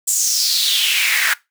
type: noise with high-pass filter sweep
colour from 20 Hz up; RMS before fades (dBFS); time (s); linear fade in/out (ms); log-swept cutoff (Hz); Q
pink; -17; 0.07-1.34; 10; 7800 to 1600; 4.7
effects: noise-tail reverb RT60 0.2 s tail -20 dB re dry